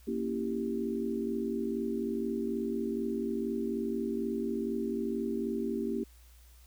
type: chord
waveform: sine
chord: A# diminished seventh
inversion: none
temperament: equal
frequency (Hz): 233.1 / 277.2 / 329.6 / 392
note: A#3 / C#4 / E4 / G4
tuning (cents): 0 / 0 / 0 / 0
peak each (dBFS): -34 / -38 / -38 / -35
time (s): 0.07-6.04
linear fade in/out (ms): 10
effects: added 60 Hz sine -54 dBFS peak until 6.66 s + white hiss -63 dBFS RMS until 6.66 s